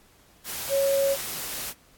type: tone in noise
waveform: sine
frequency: 552 Hz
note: C#5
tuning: 7 cents flat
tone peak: -20 dBFS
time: 0.69-1.17 s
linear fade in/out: 50 ms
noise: white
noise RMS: -33 dBFS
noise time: 0.44-1.74 s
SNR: +10 dB
effects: pink hiss -58 dBFS RMS until 1.97 s + AAC 64 kbps